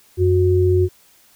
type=tone pair together; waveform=sine; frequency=91.54 / 365.1 Hz; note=F#2 / F#4; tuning=-18 / -23 cents; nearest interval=2 octaves; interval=2395 cents; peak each=-15 dBFS; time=0.17-0.89 s; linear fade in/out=50 ms; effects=white hiss -53 dBFS RMS until 1.35 s